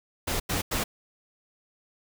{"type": "noise bursts", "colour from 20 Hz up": "pink", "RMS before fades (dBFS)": -28, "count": 3, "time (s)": [0.27, 0.84], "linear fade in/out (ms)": 10, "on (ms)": 130, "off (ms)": 90, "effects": []}